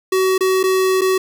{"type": "tone with dropouts", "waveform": "square", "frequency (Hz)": 376.7, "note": "F#4", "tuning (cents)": 31, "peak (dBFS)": -14, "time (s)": [0.12, 1.18], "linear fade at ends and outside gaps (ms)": 5, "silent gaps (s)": [[0.38, 0.407], [0.631, 0.637], [1.011, 1.016]], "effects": ["7-bit"]}